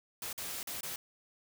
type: noise with dropouts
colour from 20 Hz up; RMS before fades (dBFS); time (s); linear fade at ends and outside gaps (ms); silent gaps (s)
white; -40; 0.22-0.96; 2; 0.329-0.378 / 0.63-0.672 / 0.808-0.831
effects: none